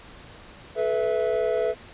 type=chord; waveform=triangle; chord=A suspended second; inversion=none; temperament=equal with one note detuned; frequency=430.9 / 493.9 / 659.3 Hz; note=A4 / B4 / E5; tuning=-36 / 0 / 0 cents; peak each=-24 dBFS; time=0.75-1.75 s; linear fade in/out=50 ms; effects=pink hiss -46 dBFS RMS until 1.93 s + resampled to 8000 Hz